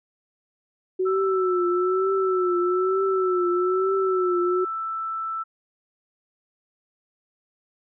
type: tone with vibrato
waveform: sine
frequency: 370 Hz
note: F#4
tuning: in tune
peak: -20 dBFS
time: 0.99-4.65 s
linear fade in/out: 10 ms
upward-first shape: triangle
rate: 1.1 Hz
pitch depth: 88 cents each way
type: tone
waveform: sine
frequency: 1324 Hz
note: E6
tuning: 7 cents sharp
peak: -26 dBFS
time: 1.05-5.44 s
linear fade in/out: 20 ms
effects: none